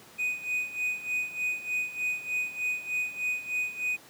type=tone with tremolo; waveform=triangle; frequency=2489 Hz; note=D#7; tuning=in tune; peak=-24 dBFS; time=0.18-3.97 s; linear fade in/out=20 ms; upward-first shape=sine; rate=3.3 Hz; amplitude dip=80%; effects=pink hiss -52 dBFS RMS until 4.09 s + high-pass 150 Hz 12 dB/octave